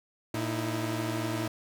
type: tone cluster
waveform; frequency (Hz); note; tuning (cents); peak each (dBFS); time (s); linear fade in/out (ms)
sawtooth; 114.2 / 310.8 / 330.6; A#2 / D#4 / E4; -35 / -2 / +5; -29 / -31 / -31; 0.34-1.48; 5
effects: none